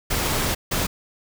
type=noise bursts at uneven times; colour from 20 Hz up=pink; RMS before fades=-23 dBFS; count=2; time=0.1-0.55 / 0.71-0.87 s; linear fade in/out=10 ms; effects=none